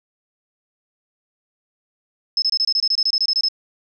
sine tone bursts, 5200 Hz, E8, 24 cents flat, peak -15 dBFS, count 15, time 2.37-3.485 s, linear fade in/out 2 ms, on 51 ms, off 25 ms, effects none

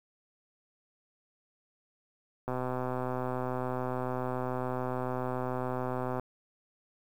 click train, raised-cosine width 1 ms, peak -20 dBFS, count 473, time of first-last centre 2.48-6.197 s, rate 127 Hz, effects 9-bit

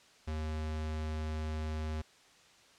square tone, 77.78 Hz, D#2, in tune, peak -35 dBFS, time 0.27-2.02 s, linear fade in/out 10 ms, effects white hiss -61 dBFS RMS until 2.78 s + low-pass 6000 Hz 12 dB/octave

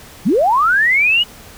sine linear sweep, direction up, 147.7 to 2960 Hz, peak -10 dBFS, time 0.25-1.24 s, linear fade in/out 20 ms, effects pink hiss -39 dBFS RMS until 1.57 s

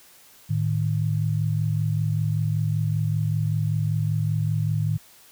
sine tone pair together, 108.3 / 153.49 Hz, A2 / D#3, -27 / -23 cents, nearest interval tritone, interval 604 cents, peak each -23 / -24 dBFS, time 0.49-4.98 s, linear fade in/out 20 ms, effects white hiss -52 dBFS RMS until 5.31 s

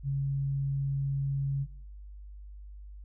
sine tone, 138 Hz, C#3, 7 cents flat, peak -27 dBFS, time 0.03-1.67 s, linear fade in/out 50 ms, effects noise-tail reverb RT60 0.6 s tail -19 dB re dry + added 50 Hz sine -43 dBFS peak until 3.04 s

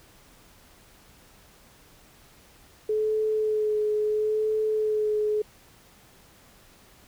sine tone with vibrato, 428.4 Hz, A4, 46 cents flat, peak -22 dBFS, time 2.89-5.42 s, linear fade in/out 5 ms, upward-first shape sine, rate 0.74 Hz, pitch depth 19 cents each way, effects pink hiss -55 dBFS RMS until 7.07 s

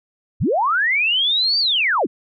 sine linear two-way sweep, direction up then down, 46.56 to 4700 to 150.7 Hz, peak -15 dBFS, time 0.4-2.07 s, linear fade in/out 20 ms, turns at 1.59 s, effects none

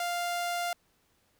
sawtooth tone, 698.5 Hz, F5, in tune, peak -26 dBFS, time 0-0.73 s, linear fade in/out 2 ms, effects pink hiss -70 dBFS RMS until 1.39 s

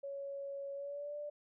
sine tone with pitch glide, 557 to 588.4 Hz, C#5 to D5, +8 to +3 cents, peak -40 dBFS, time 0.03-1.3 s, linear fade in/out 10 ms, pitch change +95 cents, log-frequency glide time 0.74-1.16 s, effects none

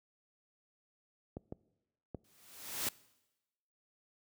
clicks, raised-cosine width 2 ms, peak -28 dBFS, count 4, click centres 1.369 / 1.524 / 2.147 / 2.869 s
white noise with exponential growth, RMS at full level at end -33 dBFS, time 2.24-2.89 s, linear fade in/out 5 ms, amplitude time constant 140 ms
effects noise-tail reverb RT60 1.0 s tail -22 dB re dry + high-pass 60 Hz 12 dB/octave

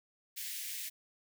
white high-pass noise, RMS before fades -41 dBFS, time 0.36-0.9 s, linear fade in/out 20 ms, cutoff 1800 Hz, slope 48 dB/octave, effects none

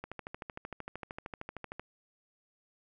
click train, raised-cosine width 0.5 ms, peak -25 dBFS, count 24, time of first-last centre 0.04-1.796 s, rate 13.1 Hz, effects none

